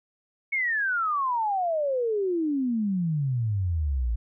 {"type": "exponential sweep", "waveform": "sine", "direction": "down", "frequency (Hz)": [2226, 54.6], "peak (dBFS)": -23, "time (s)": [0.52, 4.16], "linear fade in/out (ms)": 10, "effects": []}